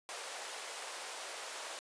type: high-pass noise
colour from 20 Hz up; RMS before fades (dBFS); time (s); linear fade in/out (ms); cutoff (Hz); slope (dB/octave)
pink; -44; 0.09-1.79; 0; 510; 24
effects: resampled to 22050 Hz